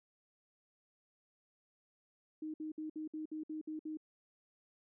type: tone bursts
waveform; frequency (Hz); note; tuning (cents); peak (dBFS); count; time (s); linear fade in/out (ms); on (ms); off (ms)
sine; 310.8; D#4; -2; -39; 9; 2.42-3.972; 5; 120; 59
effects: none